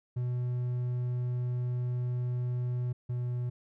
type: tone pair in turn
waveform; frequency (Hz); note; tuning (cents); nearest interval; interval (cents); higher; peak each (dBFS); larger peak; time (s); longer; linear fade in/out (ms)
triangle; 123.47 / 122.78; B2 / B2; 0 / -10; unison; 10; first; -27 / -28; first; 0.16-2.93 / 3.09-3.5; first; 10
effects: none